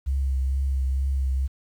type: tone with vibrato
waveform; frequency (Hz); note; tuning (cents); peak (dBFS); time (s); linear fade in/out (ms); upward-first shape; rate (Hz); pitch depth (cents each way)
sine; 66.9; C2; +39; -21; 0.06-1.48; 20; triangle; 2.2; 35
effects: 9-bit